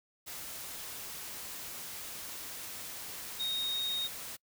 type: tone in noise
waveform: sine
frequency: 3729 Hz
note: A#7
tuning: in tune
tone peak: -31 dBFS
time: 3.39-4.08 s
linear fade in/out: 20 ms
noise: white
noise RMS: -43 dBFS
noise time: 0.26-4.37 s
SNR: +9 dB
effects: noise-tail reverb RT60 0.1 s tail -26 dB re dry